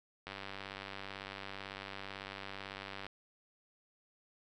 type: click train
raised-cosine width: 0.3 ms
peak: -27 dBFS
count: 275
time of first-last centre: 0.27-3.066 s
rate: 98 Hz
effects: none